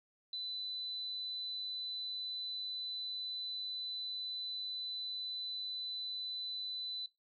sine tone, 4001 Hz, B7, 22 cents sharp, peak -38 dBFS, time 0.33-7.06 s, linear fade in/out 2 ms, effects noise-tail reverb RT60 0.2 s tail -19 dB re dry

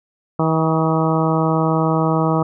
harmonic tone with a mistuned harmonic, 160.4 Hz, E3, 47 cents flat, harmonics 1 / 2 / 3 / 4 / 5 / 6 / 7 / 8, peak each -18 / -21 / -23 / -24 / -25 / -26 / -26 / -27 dBFS, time 0.39-2.43 s, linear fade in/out 5 ms, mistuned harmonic 8, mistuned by -29 cents, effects none

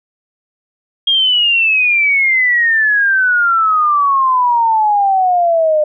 sine exponential sweep, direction down, 3259 to 600 Hz, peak -9 dBFS, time 1.07-5.84 s, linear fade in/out 5 ms, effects none

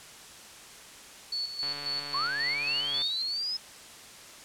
sine tone with tremolo, 4435 Hz, C#8, in tune, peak -29 dBFS, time 1.32-3.22 s, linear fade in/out 5 ms, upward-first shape square, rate 3.7 Hz, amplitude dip 60%
click train, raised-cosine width 0.3 ms, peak -25 dBFS, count 201, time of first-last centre 1.63-3.019 s, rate 144 Hz
sine linear sweep, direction up, 1043 to 5180 Hz, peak -29 dBFS, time 2.14-3.57 s, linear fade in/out 5 ms
effects white hiss -48 dBFS RMS until 4.44 s + low-pass 9000 Hz 12 dB/octave

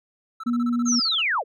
triangle tone bursts, 1318.5 Hz, E6, in tune, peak -30 dBFS, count 13, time 0.4-1.216 s, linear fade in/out 5 ms, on 36 ms, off 29 ms
sine tone, 239.8 Hz, A#3, 49 cents sharp, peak -20 dBFS, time 0.46-1 s, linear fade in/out 10 ms
sine linear sweep, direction down, 6670 to 370 Hz, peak -20 dBFS, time 0.85-1.44 s, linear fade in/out 50 ms
effects none

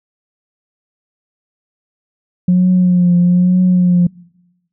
sine tone with vibrato, 179.2 Hz, F3, 45 cents sharp, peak -6 dBFS, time 2.48-4.07 s, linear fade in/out 5 ms, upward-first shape triangle, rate 1.1 Hz, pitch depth 43 cents each way, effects noise-tail reverb RT60 1.0 s tail -26 dB re dry + tanh soft clip ceiling -4 dBFS

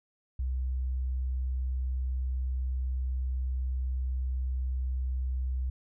sine tone, 64 Hz, C2, 38 cents flat, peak -28 dBFS, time 0.39-5.7 s, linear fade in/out 5 ms, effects none

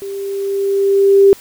sine tone with level ramp, 395 Hz, G4, 13 cents sharp, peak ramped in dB -23 to -3 dBFS, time 0.02-1.33 s, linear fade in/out 0 ms, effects white hiss -40 dBFS RMS until 1.4 s

